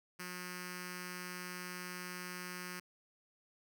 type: tone with notch filter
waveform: 5% pulse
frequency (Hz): 180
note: F#3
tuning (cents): -47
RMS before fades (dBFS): -45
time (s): 0.19-2.8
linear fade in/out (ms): 10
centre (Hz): 660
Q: 0.6
effects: none